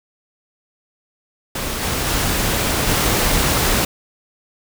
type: noise with level steps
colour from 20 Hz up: pink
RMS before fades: -24 / -21 / -19 / -17 dBFS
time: 1.55-3.85 s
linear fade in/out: 5 ms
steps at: 1.81 / 2.06 / 2.87 s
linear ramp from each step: 20 ms
effects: none